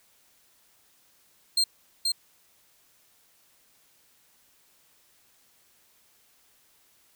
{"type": "tone with echo", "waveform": "35% pulse", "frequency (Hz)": 4186, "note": "C8", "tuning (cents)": 0, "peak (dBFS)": -19, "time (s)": [1.57, 1.64], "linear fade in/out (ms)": 5, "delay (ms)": 480, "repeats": 1, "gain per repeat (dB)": -3, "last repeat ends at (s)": 2.12, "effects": ["white hiss -63 dBFS RMS until 7.15 s"]}